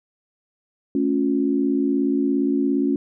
sine chord, A augmented, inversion none, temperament equal with one note detuned, 220 / 277.2 / 354.7 Hz, A3 / C#4 / E#4, 0 / 0 / +27 cents, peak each -25 / -19 / -25 dBFS, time 0.95-2.96 s, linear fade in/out 2 ms, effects none

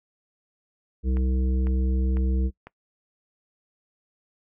harmonic tone, 64.3 Hz, C2, 30 cents flat, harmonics 1 / 3 / 5 / 7, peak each -21 / -31 / -35 / -38 dBFS, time 1.03-2.51 s, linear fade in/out 50 ms
click train, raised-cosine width 0.5 ms, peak -26 dBFS, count 4, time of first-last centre 1.17-2.67 s, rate 2 Hz
effects noise-tail reverb RT60 0.1 s tail -21 dB re dry

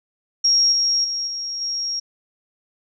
sine tone with level steps, 5588 Hz, F8, in tune, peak -13 / -16 / -22 / -25 / -22 dBFS, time 0.44-2 s, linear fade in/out 10 ms, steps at 0.72 / 1.04 / 1.27 / 1.61 s, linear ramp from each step 5 ms, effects none

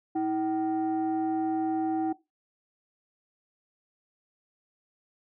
sine tone pair together, 321.5 / 765 Hz, E4 / G5, -43 / -42 cents, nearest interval octave + minor third, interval 1501 cents, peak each -25 / -29 dBFS, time 0.15-2.13 s, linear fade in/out 10 ms, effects noise-tail reverb RT60 0.2 s tail -17 dB re dry + tanh soft clip ceiling -21 dBFS

